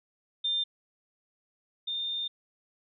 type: tone pair in turn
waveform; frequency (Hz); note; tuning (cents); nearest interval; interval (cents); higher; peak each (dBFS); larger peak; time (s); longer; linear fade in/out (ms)
sine; 3600 / 3621; A7 / A7; +39 / +49; unison; 10; second; -26 / -30; first; 0.44-0.64 / 1.87-2.28; second; 10
effects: none